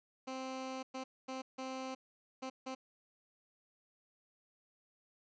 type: tone bursts at uneven times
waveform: 15% pulse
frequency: 261.6 Hz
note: C4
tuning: in tune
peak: -34 dBFS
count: 6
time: 0.27-0.83 / 0.94-1.04 / 1.28-1.42 / 1.58-1.95 / 2.42-2.5 / 2.66-2.75 s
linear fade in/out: 10 ms
effects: resampled to 16000 Hz